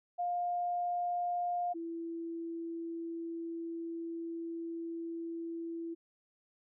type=tone pair in turn; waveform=sine; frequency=706 / 333.2 Hz; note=F5 / E4; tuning=+19 / +19 cents; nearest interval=octave + minor second; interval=1300 cents; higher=first; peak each=-31 / -37 dBFS; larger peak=first; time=0.18-1.74 / 1.74-5.95 s; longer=second; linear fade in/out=20 ms; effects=none